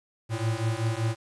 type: beating tone pair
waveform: square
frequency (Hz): 110 / 115.2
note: A2 / A#2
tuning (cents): 0 / -20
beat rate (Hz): 5.2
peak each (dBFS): -29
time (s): 0.29-1.16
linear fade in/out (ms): 50
effects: resampled to 24000 Hz + 9-bit